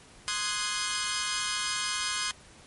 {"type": "chord", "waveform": "10% pulse", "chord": "Ab dominant seventh", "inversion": "first", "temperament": "equal", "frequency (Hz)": [1046.5, 1244.5, 1480, 1661.2], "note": ["C6", "Eb6", "Gb6", "Ab6"], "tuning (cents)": [0, 0, 0, 0], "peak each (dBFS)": [-25, -27, -27, -25], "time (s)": [0.28, 2.31], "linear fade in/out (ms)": 0, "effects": ["pink hiss -53 dBFS RMS until 2.66 s", "MP3 48 kbps"]}